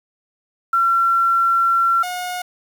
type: tone pair in turn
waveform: sine / sawtooth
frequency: 1360 / 721.8 Hz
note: F6 / F#5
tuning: -46 / -43 cents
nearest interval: major seventh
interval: 1097 cents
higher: first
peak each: -13 / -20 dBFS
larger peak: first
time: 0.73-2.03 / 2.03-2.42 s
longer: first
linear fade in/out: 5 ms
effects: 7-bit